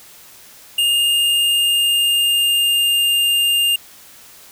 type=tone with pitch glide; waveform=square; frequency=2827 to 2807 Hz; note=F7 to F7; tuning=+20 to +8 cents; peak=-14 dBFS; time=0.78-3.76 s; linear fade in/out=5 ms; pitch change=-12 cents; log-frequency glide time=0.91-3.09 s; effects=white hiss -43 dBFS RMS until 4.51 s